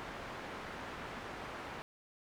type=low-pass noise; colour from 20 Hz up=white; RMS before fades=-45 dBFS; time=0-1.82 s; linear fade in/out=0 ms; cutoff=1500 Hz; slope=12 dB/octave; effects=none